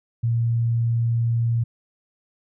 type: tone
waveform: sine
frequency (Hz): 116.54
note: A#2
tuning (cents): 0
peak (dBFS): -18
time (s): 0.23-1.64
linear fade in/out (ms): 10
effects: none